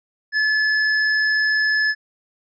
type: tone with hard clipping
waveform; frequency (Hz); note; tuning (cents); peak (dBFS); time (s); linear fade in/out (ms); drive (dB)
sine; 1723; A6; -37; -18; 0.32-1.95; 50; 12
effects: resampled to 16000 Hz